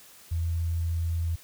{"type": "tone", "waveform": "sine", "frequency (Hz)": 83.5, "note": "E2", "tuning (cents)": 23, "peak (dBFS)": -25, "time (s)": [0.31, 1.36], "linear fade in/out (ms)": 10, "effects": ["white hiss -52 dBFS RMS until 1.43 s"]}